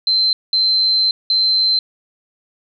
sine tone bursts at uneven times, 4098 Hz, C8, 37 cents flat, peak -12 dBFS, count 3, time 0.07-0.33 / 0.53-1.11 / 1.3-1.79 s, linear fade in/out 2 ms, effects none

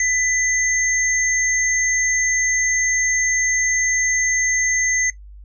sine tone pair together, 2000 / 6359 Hz, B6 / G8, +21 / +24 cents, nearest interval octave + minor sixth, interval 2003 cents, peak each -19 dBFS, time 0-5.1 s, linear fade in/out 2 ms, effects noise-tail reverb RT60 0.1 s tail -17 dB re dry + added 50 Hz sine -37 dBFS peak until 5.44 s

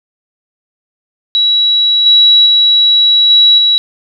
sine tone with level steps, 3900 Hz, B7, 23 cents flat, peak -7 / -3 / -5 / -3 / -6 dBFS, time 1.35-3.78 s, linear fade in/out 0 ms, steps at 2.06 / 2.46 / 3.3 / 3.58 s, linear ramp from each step 2 ms, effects none

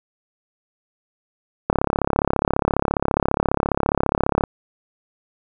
click train, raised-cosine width 1 ms, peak -3 dBFS, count 96, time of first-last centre 1.7-4.438 s, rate 34.7 Hz, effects none

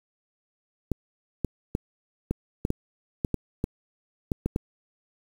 clicks, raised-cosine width 3 ms, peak -12 dBFS, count 12, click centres 0.917 / 1.447 / 1.751 / 2.31 / 2.651 / 2.704 / 3.248 / 3.343 / 3.641 / 4.318 / 4.46 / 4.561 s, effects 7-bit

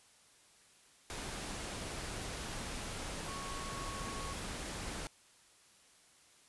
sine tone in noise, 1105 Hz, C#6, 6 cents flat, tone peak -45 dBFS, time 3.28-4.33 s, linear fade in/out 0 ms, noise pink, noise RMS -42 dBFS, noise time 1.1-5.07 s, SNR -6 dB, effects white hiss -64 dBFS RMS until 6.48 s + resampled to 24000 Hz

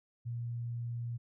sine tone, 118.5 Hz, A#2, 29 cents sharp, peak -35 dBFS, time 0.25-1.18 s, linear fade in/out 20 ms, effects none

